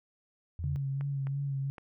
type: tone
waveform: sine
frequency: 84.1 Hz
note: E2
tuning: 35 cents sharp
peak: -34 dBFS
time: 0.59-0.76 s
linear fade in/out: 0 ms
type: tone with vibrato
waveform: sine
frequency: 138.5 Hz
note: C#3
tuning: 1 cent flat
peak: -30 dBFS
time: 0.64-1.7 s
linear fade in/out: 0 ms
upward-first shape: sine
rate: 2.9 Hz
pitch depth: 33 cents each way
type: clicks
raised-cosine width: 0.5 ms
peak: -31 dBFS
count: 3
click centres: 1.01 / 1.27 / 1.782 s
effects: none